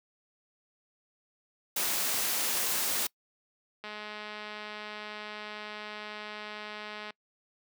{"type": "noise", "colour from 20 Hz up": "white", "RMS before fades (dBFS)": -30, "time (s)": [1.76, 3.07], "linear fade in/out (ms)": 5}
{"type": "click train", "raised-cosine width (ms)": 0.3, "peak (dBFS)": -25, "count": 690, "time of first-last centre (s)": [3.84, 7.105], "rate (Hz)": 211}
{"effects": ["noise-tail reverb RT60 0.1 s tail -25 dB re dry", "high-pass 200 Hz 12 dB/octave"]}